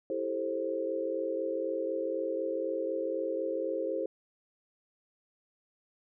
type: chord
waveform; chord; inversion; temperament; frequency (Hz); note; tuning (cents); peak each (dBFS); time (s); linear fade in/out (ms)
sine; A minor seventh; second; just; 330 / 396 / 440 / 528; E4 / G4 / A4 / C5; +2 / +18 / 0 / +16; -37 / -37 / -37 / -33; 0.1-4.06; 2
effects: none